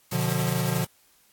white noise with tremolo, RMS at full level -34 dBFS, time 0.11-0.85 s, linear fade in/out 5 ms, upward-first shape triangle, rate 11 Hz, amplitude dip 40%
square chord, B diminished, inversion none, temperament just, 123.47 / 148.16 / 177.8 Hz, B2 / D3 / F3, 0 / +16 / +31 cents, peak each -29 dBFS, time 0.12-0.85 s, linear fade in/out 10 ms
effects white hiss -61 dBFS RMS until 1.32 s + AAC 64 kbps

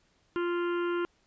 harmonic tone, 348.1 Hz, F4, 6 cents flat, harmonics 1 / 3 / 4 / 5 / 6 / 7 / 8 / 9, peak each -28 / -38 / -37 / -49 / -51 / -53 / -47 / -53 dBFS, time 0.36-1.05 s, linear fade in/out 0 ms, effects pink hiss -69 dBFS RMS until 1.26 s + resampled to 16000 Hz

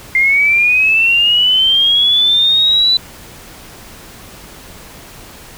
sine linear sweep, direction up, 2093 to 3999 Hz, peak -8 dBFS, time 0.15-2.97 s, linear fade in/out 2 ms, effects pink hiss -36 dBFS RMS until 5.57 s

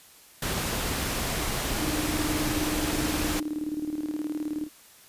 pink noise, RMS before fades -29 dBFS, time 0.42-3.4 s, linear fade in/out 5 ms
sine tone with tremolo, 303.5 Hz, D#4, 43 cents flat, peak -26 dBFS, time 1.77-4.69 s, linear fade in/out 50 ms, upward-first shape square, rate 19 Hz, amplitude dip 65%
effects white hiss -53 dBFS RMS until 5.08 s + resampled to 32000 Hz

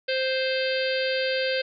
harmonic tone, 523.3 Hz, C5, in tune, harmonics 1 / 3 / 4 / 5 / 6 / 7 / 8 / 9, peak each -25 / -31 / -36 / -33 / -35 / -37 / -37 / -35 dBFS, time 0.08-1.62 s, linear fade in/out 10 ms, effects none

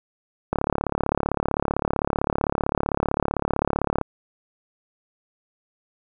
click train, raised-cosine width 1 ms, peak -7 dBFS, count 125, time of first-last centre 0.53-4.013 s, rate 35.6 Hz, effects none

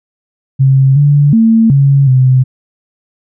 sine tone with pitch steps, 134.4 / 144.5 / 225.2 / 138.8 / 129.4 Hz, C3 / D3 / A3 / C#3 / C3, +47 / -28 / +40 / +3 / -19 cents, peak -4 dBFS, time 0.59-2.44 s, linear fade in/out 20 ms, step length 370 ms, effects none

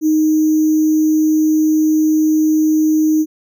sine tone with sample-and-hold, 311.1 Hz, D#4, in tune, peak -10 dBFS, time 0.01-3.26 s, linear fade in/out 50 ms, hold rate 6300 Hz, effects none

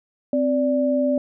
sine tone pair together, 260.4 / 583.9 Hz, C4 / D5, -8 / -10 cents, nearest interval octave + major second, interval 1398 cents, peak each -20 dBFS, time 0.33-1.18 s, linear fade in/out 2 ms, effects none

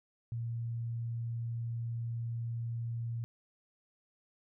sine tone, 116.54 Hz, A#2, in tune, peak -34 dBFS, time 0.32-3.24 s, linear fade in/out 0 ms, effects none

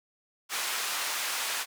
pink band-pass noise, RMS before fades -32 dBFS, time 0.49-1.66 s, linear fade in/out 50 ms, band 1100 to 14000 Hz, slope 12 dB/octave, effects none

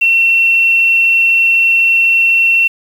sine tone with quantisation, 2712 Hz, E7, 49 cents sharp, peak -7 dBFS, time 0.01-2.68 s, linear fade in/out 10 ms, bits 6, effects none

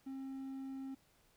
triangle tone, 267.8 Hz, C4, 40 cents sharp, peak -40 dBFS, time 0.06-0.95 s, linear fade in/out 10 ms, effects pink hiss -71 dBFS RMS until 1.36 s

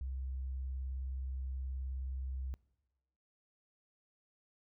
sine tone with vibrato, 65.5 Hz, C2, 2 cents sharp, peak -37 dBFS, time 0.01-2.54 s, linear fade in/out 0 ms, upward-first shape triangle, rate 19 Hz, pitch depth 33 cents each way, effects noise-tail reverb RT60 1.0 s tail -23 dB re dry

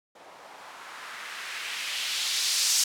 violet noise with low-pass filter sweep, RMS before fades -31 dBFS, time 0.15-2.84 s, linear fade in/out 5 ms, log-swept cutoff 620 to 6100 Hz, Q 1.4, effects none

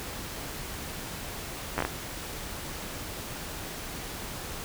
slowing click train, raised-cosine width 0.5 ms, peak -12 dBFS, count 5, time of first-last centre 1.78-1.85 s, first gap 10 ms, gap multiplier 1.39, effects pink hiss -38 dBFS RMS until 4.64 s

